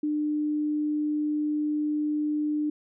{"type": "tone", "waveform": "sine", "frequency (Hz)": 300, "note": "D4", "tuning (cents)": 37, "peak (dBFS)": -24, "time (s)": [0.03, 2.7], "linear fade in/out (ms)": 5, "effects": []}